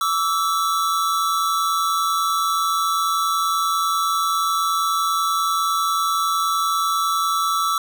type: tone pair together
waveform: square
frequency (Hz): 1147 / 1317.3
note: D6 / E6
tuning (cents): -41 / -2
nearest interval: major second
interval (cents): 239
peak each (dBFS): -23 / -21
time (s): 0.01-7.78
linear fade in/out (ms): 2
effects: none